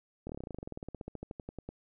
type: slowing click train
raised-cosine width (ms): 2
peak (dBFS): -27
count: 27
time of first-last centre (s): 0.27-1.69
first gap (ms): 24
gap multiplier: 1.06
effects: none